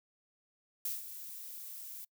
violet noise with ADSR envelope, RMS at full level -35 dBFS, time 0.85-2.05 s, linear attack 4 ms, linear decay 160 ms, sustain -11 dB, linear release 9 ms, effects noise-tail reverb RT60 0.1 s tail -25 dB re dry

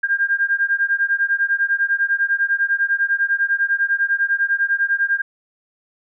sine beating tone pair, 1600 / 1610 Hz, G6 / G6, +35 / +46 cents, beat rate 10 Hz, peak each -19 dBFS, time 0.03-5.22 s, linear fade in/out 10 ms, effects none

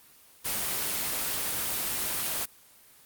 white noise, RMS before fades -30 dBFS, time 0.44-2.46 s, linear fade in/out 20 ms, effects white hiss -56 dBFS RMS until 3.05 s + Opus 24 kbps

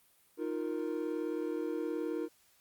triangle chord, Eb suspended second, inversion none, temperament just, 311.1 / 350 / 466.7 Hz, Eb4 / F4 / Bb4, 0 / +4 / +2 cents, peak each -35 / -36 / -36 dBFS, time 0.37-2.29 s, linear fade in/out 50 ms, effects white hiss -67 dBFS RMS until 2.6 s + Opus 32 kbps

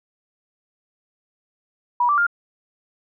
sine tone with pitch steps, 970 / 1166.9 / 1403.9 Hz, B5 / D6 / F6, -31 / -11 / +9 cents, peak -15 dBFS, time 2-2.267 s, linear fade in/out 5 ms, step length 89 ms, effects none

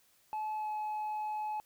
sine tone with pitch glide, 860 to 852.6 Hz, A5 to G#5, -40 to +45 cents, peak -31 dBFS, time 0.33-1.6 s, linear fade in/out 0 ms, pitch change -15 cents, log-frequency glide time 0.56-0.69 s, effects tanh soft clip ceiling -33 dBFS + white hiss -68 dBFS RMS until 1.65 s

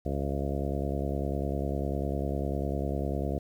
harmonic tone with a mistuned harmonic, 70 Hz, C#2, 18 cents sharp, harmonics 1 / 2 / 3 / 4 / 5 / 6 / 7 / 8 / 9 / 10, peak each -32 / -35 / -37 / -38 / -39 / -40 / -40 / -41 / -42 / -42 dBFS, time 0.05-3.39 s, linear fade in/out 10 ms, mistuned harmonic 10, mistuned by -29 cents, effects 10-bit

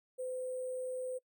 sine tone with sample-and-hold, 509 Hz, C5, 48 cents flat, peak -36 dBFS, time 0.18-1.19 s, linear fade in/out 20 ms, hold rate 8820 Hz, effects noise-tail reverb RT60 0.1 s tail -24 dB re dry

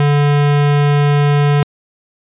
square tone, 145 Hz, D3, 22 cents flat, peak -10 dBFS, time 0-1.63 s, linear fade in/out 2 ms, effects resampled to 8000 Hz

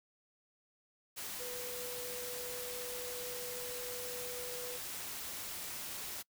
sine tone in noise, 493.9 Hz, B4, in tune, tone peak -44 dBFS, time 1.39-4.78 s, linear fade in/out 20 ms, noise white, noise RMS -43 dBFS, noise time 1.16-6.23 s, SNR -4 dB, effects noise-tail reverb RT60 0.1 s tail -24 dB re dry

